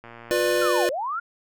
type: click train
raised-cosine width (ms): 0.5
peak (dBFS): -27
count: 74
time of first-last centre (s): 0.04-0.664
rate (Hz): 117
type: chord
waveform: square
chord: B diminished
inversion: second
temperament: just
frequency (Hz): 355.6 / 493.9 / 592.7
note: F4 / B4 / D5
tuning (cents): +31 / 0 / +16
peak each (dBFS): -25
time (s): 0.31-0.89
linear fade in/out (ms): 0
type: linear two-way sweep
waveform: sine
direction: down then up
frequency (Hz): 1441 to 506 to 1441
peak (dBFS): -25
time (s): 0.61-1.2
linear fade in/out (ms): 10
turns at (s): 0.9
effects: none